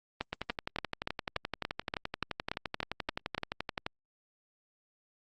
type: two click trains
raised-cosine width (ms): 0.3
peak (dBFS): -17 / -16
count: 42 / 12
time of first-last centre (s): 0.33-3.864 / 0.21-3.38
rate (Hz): 11.6 / 3.47
effects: Opus 32 kbps